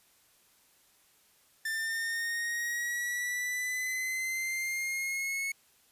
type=linear sweep; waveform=45% pulse; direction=up; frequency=1779 to 2200 Hz; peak=-31 dBFS; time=1.65-5.52 s; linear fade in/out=5 ms; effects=white hiss -65 dBFS RMS until 5.91 s + resampled to 32000 Hz